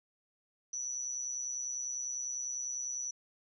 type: tone with amplitude modulation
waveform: sine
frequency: 5920 Hz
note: F#8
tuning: in tune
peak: -32 dBFS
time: 0.73-3.11 s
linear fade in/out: 5 ms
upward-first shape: sine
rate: 130 Hz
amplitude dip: 70%
effects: none